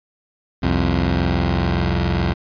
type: tone pair together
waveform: 15% pulse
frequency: 65.25 / 87.1 Hz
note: C2 / F2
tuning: -4 / -4 cents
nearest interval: perfect fourth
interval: 500 cents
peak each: -13 dBFS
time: 0.62-2.34 s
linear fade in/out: 20 ms
effects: resampled to 11025 Hz